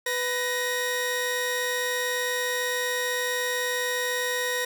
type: tone pair together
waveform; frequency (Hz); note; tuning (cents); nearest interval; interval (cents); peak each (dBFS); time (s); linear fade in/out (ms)
sawtooth; 496.7 / 1878; B4 / A#6; +10 / +12; octave + major seventh; 2302; -25 / -24; 0.06-4.65; 5
effects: none